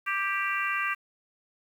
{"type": "harmonic tone with a mistuned harmonic", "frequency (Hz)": 392, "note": "G4", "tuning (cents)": 0, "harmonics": [3, 4, 5, 6, 7], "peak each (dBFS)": [-31, -32, -33, -34, -34], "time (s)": [0.06, 0.95], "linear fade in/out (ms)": 20, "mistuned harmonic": 4, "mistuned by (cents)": 16, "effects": ["9-bit"]}